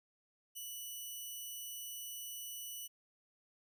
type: tone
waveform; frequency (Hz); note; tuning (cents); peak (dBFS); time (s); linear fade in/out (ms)
5% pulse; 2960; F#7; 0; -35; 0.55-2.88; 20
effects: none